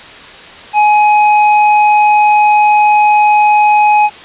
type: tone with hard clipping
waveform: sine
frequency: 840 Hz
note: G#5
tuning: 19 cents sharp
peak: -7 dBFS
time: 0.73-4.1 s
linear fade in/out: 50 ms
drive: 10 dB
effects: white hiss -32 dBFS RMS until 4.24 s + resampled to 8000 Hz